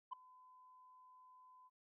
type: tone with ADSR envelope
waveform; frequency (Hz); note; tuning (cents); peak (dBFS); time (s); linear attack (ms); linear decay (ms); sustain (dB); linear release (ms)
sine; 1013; B5; +44; -38; 0.11-1.7; 20; 5; -23; 34
effects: tanh soft clip ceiling -38 dBFS